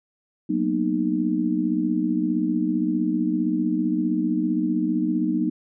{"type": "chord", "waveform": "sine", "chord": "B major seventh", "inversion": "second", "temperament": "just", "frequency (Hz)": [185.21, 231.5, 246.9, 308.7], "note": ["F#3", "A#3", "B3", "D#4"], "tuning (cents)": [2, -12, 0, -14], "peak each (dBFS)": [-27, -27, -27, -23], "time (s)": [0.49, 5.5], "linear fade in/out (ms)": 10, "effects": []}